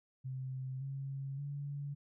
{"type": "tone with pitch steps", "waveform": "sine", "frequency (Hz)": [130.81, 136.6, 142.65], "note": ["C3", "C#3", "C#3"], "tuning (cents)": [0, -25, 50], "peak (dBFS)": -38, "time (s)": [0.24, 1.95], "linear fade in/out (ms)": 20, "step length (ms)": 570, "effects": []}